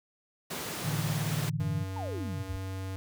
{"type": "high-pass noise", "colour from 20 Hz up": "pink", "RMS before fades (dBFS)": -37, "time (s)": [0.5, 1.5], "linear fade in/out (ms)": 10, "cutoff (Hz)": 130, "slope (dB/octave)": 12}
{"type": "chord", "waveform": "sine", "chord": "A suspended fourth", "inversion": "none", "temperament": "equal", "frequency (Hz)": [110, 146.83, 164.81], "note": ["A2", "D3", "E3"], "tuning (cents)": [0, 0, 0], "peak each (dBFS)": [-35, -32, -34], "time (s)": [0.83, 1.84], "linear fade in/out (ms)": 20}
{"type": "tone", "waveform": "square", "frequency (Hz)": 95.2, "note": "F#2", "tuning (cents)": 50, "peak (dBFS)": -35, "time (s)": [1.6, 2.96], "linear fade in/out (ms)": 0}
{"type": "exponential sweep", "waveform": "sine", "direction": "down", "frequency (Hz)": [943, 57], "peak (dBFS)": -36, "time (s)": [1.96, 2.57], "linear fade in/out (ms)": 5}
{"effects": []}